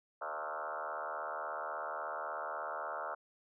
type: tone with frequency modulation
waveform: sine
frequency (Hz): 987.8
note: B5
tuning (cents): 0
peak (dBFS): -37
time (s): 0.21-3.15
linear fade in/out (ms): 10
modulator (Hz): 76.4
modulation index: 5.9
effects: none